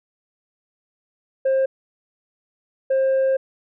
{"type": "tone pair in turn", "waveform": "sine", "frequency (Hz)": [532, 532], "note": ["C5", "C5"], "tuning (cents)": [29, 29], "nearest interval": "unison", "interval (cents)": 0, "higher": "neither", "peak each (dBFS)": -13, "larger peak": "neither", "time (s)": [[1.45, 1.66], [2.9, 3.37]], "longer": "second", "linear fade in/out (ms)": 10, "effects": ["tanh soft clip ceiling -15 dBFS"]}